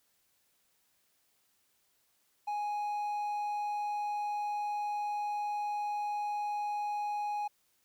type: tone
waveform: triangle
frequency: 830.6 Hz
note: G#5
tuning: in tune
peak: -30 dBFS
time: 2.47-7.48 s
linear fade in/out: 10 ms
effects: white hiss -73 dBFS RMS until 7.84 s